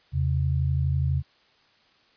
sine tone pair together, 82.41 / 134.51 Hz, E2 / C3, 0 / +48 cents, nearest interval minor sixth, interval 848 cents, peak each -24 dBFS, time 0.12-1.23 s, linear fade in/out 50 ms, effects white hiss -61 dBFS RMS until 2.16 s + resampled to 11025 Hz

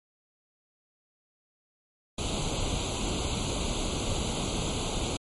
pink noise with comb filter, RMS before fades -30 dBFS, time 2.18-5.17 s, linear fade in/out 5 ms, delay 0.28 ms, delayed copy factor +0.95, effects low-pass 10000 Hz 12 dB/octave + MP3 48 kbps

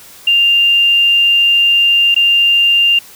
sine tone with dropouts, 2794 Hz, F7, in tune, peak -7 dBFS, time 0.27-2.99 s, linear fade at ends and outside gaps 5 ms, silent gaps 2.145-2.162 s, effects white hiss -38 dBFS RMS until 3.15 s

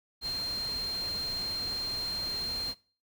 sine tone in noise, 4186 Hz, C8, in tune, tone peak -31 dBFS, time 0.21-2.75 s, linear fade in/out 50 ms, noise pink, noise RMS -43 dBFS, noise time 0.21-2.75 s, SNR +9 dB, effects noise-tail reverb RT60 0.4 s tail -22 dB re dry

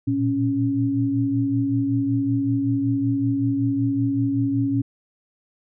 sine tone cluster, 114.1 / 119.4 / 277 Hz, A#2 / A#2 / C#4, -37 / +42 / -1 cents, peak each -26 / -27 / -20 dBFS, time 0.07-4.82 s, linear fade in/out 10 ms, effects none

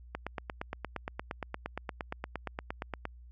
click train, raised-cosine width 0.5 ms, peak -20 dBFS, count 26, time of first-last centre 0.15-3.054 s, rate 8.61 Hz, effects added 60 Hz sine -49 dBFS peak until 3.31 s

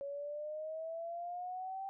sine exponential sweep, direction up, 556 to 784 Hz, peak -39 dBFS, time 0.01-1.89 s, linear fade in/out 0 ms, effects none

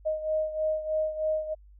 sine beating tone pair, 622.3 / 625.5 Hz, D#5 / D#5, 0 / +9 cents, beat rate 3.2 Hz, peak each -27 / -32 dBFS, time 0.05-1.55 s, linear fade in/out 20 ms, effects added 50 Hz sine -50 dBFS peak until 1.79 s

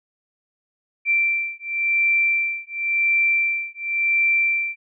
sine beating tone pair, 2349 / 2349.93 Hz, D7 / D7, 0 / 0 cents, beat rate 0.93 Hz, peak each -21 dBFS, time 1.05-4.76 s, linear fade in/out 50 ms, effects none

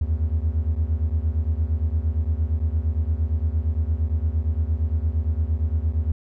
triangle beating tone pair, 75.3 / 84 Hz, D2 / E2, +44 / +33 cents, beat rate 8.7 Hz, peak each -20 / -22 dBFS, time 0.01-6.12 s, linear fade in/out 5 ms, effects none

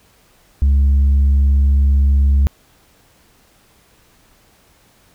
sine tone with tanh clipping, 69.3 Hz, C#2, in tune, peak -10 dBFS, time 0.62-2.47 s, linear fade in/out 0 ms, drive 2 dB, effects pink hiss -53 dBFS RMS until 5.14 s

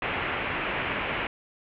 white low-pass noise, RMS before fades -30 dBFS, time 0.02-1.27 s, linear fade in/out 2 ms, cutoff 2800 Hz, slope 48 dB/octave, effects none

